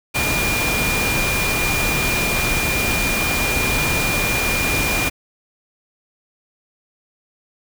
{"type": "tone in noise", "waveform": "sine", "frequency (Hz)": 2410, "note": "D7", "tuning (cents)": 44, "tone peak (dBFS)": -21, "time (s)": [0.14, 5.1], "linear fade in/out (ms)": 20, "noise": "pink", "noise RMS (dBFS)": -21, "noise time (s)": [0.14, 5.1], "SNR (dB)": -3, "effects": []}